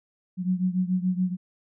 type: beating tone pair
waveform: sine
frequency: 181.2 / 188.2 Hz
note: F#3 / F#3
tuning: -36 / +30 cents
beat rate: 7 Hz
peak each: -24 / -27 dBFS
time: 0.37-1.37 s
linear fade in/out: 50 ms
effects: none